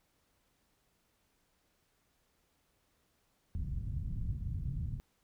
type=low-pass noise; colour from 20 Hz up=white; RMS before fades=-37 dBFS; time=3.55-5 s; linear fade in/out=0 ms; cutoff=130 Hz; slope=24 dB/octave; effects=pink hiss -75 dBFS RMS until 5.23 s